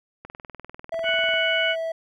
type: click train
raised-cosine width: 0.5 ms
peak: -23 dBFS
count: 23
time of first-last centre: 0.25-1.339 s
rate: 20.2 Hz
type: tone with pitch glide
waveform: triangle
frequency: 659.3 to 654 Hz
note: E5 to E5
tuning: 0 to -14 cents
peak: -23 dBFS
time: 0.92-1.92 s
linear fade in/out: 5 ms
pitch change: -14 cents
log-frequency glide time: 1.25-1.35 s
type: harmonic tone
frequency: 740 Hz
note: F#5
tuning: in tune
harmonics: 2 / 3 / 4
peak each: -25 / -25 / -25 dBFS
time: 1.03-1.76 s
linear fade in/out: 50 ms
effects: none